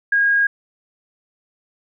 sine tone, 1633 Hz, G#6, 30 cents flat, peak -13 dBFS, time 0.12-0.47 s, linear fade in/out 5 ms, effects none

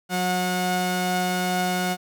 sawtooth tone pair together, 182.08 / 726 Hz, F#3 / F#5, -28 / -33 cents, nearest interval 2 octaves, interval 2395 cents, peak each -21 dBFS, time 0.09-1.97 s, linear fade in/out 50 ms, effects none

